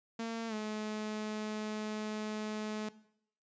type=tone with pitch glide; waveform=sawtooth; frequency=228.1 to 214.1 Hz; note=A#3 to A3; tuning=-37 to -47 cents; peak=-32 dBFS; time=0.19-2.89 s; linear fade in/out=5 ms; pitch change=-110 cents; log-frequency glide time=0.48-0.54 s; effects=noise-tail reverb RT60 0.7 s tail -18 dB re dry + resampled to 16000 Hz